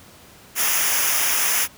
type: noise with comb filter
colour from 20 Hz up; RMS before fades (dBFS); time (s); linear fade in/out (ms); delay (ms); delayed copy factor
white; -20; 0.55-1.68; 50; 0.24; -0.75
effects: pink hiss -47 dBFS RMS until 1.77 s + high-pass 60 Hz 12 dB/octave